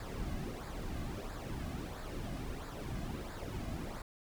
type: noise with flanger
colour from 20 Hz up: brown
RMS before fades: -41 dBFS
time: 0-4.02 s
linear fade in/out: 2 ms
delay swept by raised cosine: 0.33 to 2.23 ms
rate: 1.5 Hz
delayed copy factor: -0.6
effects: none